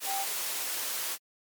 sine tone in noise, 784 Hz, G5, in tune, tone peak -31 dBFS, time 0.05-0.26 s, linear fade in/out 50 ms, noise white, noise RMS -33 dBFS, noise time 0-1.18 s, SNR -1 dB, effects high-pass 400 Hz 12 dB/octave + MP3 96 kbps

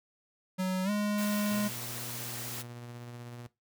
square tone with pitch glide, 185.9 to 207.5 Hz, F#3 to G#3, +8 to -1 cents, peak -29 dBFS, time 0.58-1.69 s, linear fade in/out 20 ms, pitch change +191 cents, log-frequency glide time 0.84-0.9 s
white high-pass noise, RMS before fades -40 dBFS, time 1.17-2.63 s, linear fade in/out 20 ms, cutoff 220 Hz, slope 12 dB/octave
sawtooth tone with tremolo, 120.2 Hz, B2, 46 cents flat, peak -38 dBFS, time 1.51-3.47 s, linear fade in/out 5 ms, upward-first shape sine, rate 16 Hz, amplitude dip 25%
effects noise-tail reverb RT60 0.2 s tail -18 dB re dry

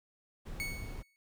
brown noise, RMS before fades -42 dBFS, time 0.45-1.03 s, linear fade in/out 20 ms
40% pulse tone with exponential decay, 2217 Hz, C#7, in tune, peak -32 dBFS, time 0.6-1.16 s, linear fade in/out 0 ms, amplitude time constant 120 ms
effects none

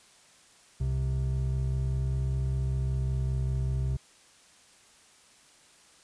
triangle tone pair together, 65.41 / 130.53 Hz, C2 / C3, 0 / -4 cents, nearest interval octave, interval 1196 cents, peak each -27 dBFS, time 0.8-3.97 s, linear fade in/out 10 ms, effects white hiss -58 dBFS RMS until 6.03 s + resampled to 22050 Hz

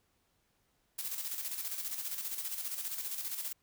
blue noise with tremolo, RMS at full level -37 dBFS, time 0.98-3.53 s, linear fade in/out 10 ms, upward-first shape square, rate 15 Hz, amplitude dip 50%, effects pink hiss -75 dBFS RMS until 3.62 s

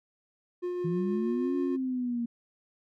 triangle tone with tremolo, 356.7 Hz, F4, 37 cents sharp, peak -27 dBFS, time 0.62-1.77 s, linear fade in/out 20 ms, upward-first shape triangle, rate 6.3 Hz, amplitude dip 25%
sine linear two-way sweep, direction up then down, 159.4 to 277.9 to 233 Hz, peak -28 dBFS, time 0.84-2.26 s, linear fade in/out 10 ms, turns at 1.56 s
effects none

